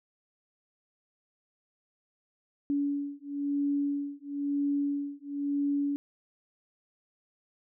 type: beating tone pair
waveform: sine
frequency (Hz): 284.1 / 285.1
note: C#4 / C#4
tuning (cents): +43 / +49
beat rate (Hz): 1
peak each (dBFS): -31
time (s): 2.7-5.96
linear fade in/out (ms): 0
effects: none